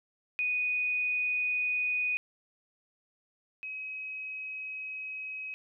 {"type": "tone pair in turn", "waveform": "sine", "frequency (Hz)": [2482, 2543], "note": ["D#7", "D#7"], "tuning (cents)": [-5, 37], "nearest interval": "unison", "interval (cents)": 42, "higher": "second", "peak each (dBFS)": [-27, -36], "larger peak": "first", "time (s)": [[0.39, 2.17], [3.63, 5.54]], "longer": "second", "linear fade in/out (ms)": 0, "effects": []}